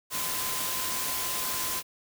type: tone in noise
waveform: sine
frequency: 1028 Hz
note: C6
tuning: 31 cents flat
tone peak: -39 dBFS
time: 0.1-1.83 s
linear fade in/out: 50 ms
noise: white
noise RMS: -31 dBFS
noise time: 0.1-1.83 s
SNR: -11 dB
effects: none